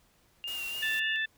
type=tone with vibrato; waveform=sine; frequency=2794 Hz; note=F7; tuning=in tune; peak=-34 dBFS; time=0.44-1.16 s; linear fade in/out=0 ms; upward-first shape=sine; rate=3.5 Hz; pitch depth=33 cents each way
type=noise; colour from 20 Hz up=white; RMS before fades=-44 dBFS; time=0.47-1 s; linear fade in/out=10 ms
type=harmonic tone; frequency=880 Hz; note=A5; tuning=in tune; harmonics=2 / 3 / 4; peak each=-29 / -38 / -37 dBFS; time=0.82-1.26 s; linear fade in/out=10 ms
effects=pink hiss -66 dBFS RMS until 1.37 s